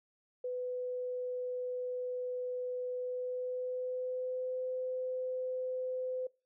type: tone with pitch glide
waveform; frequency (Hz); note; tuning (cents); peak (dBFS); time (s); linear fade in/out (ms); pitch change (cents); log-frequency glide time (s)
sine; 499.5 to 510.3; B4 to C5; +20 to -43; -34; 0.44-6.27; 5; +37; 2.99-4.63
effects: noise-tail reverb RT60 0.3 s tail -22 dB re dry